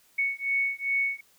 sine beating tone pair, 2217 / 2219.5 Hz, C#7 / C#7, 0 / +2 cents, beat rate 2.5 Hz, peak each -28 dBFS, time 0.18-1.21 s, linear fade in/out 10 ms, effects white hiss -62 dBFS RMS until 1.38 s

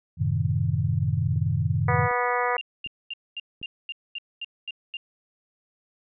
sine chord, F# diminished seventh, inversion none, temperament equal, 92.5 / 110 / 130.81 / 155.56 Hz, F#2 / A2 / C3 / Eb3, 0 / 0 / 0 / 0 cents, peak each -27 dBFS, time 0.17-2.09 s, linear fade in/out 50 ms
click train, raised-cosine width 3 ms, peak -33 dBFS, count 4, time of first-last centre 1.36-3.616 s, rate 1.33 Hz
harmonic tone, 245 Hz, B3, 14 cents flat, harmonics 2 / 3 / 4 / 5 / 6 / 7 / 8 / 9, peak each -28 / -29 / -28 / -29 / -35 / -34 / -31 / -36 dBFS, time 1.88-2.57 s, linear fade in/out 5 ms
sine tone bursts, 2794 Hz, F7, in tune, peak -30 dBFS, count 10, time 2.58-4.97 s, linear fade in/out 2 ms, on 32 ms, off 230 ms
effects none

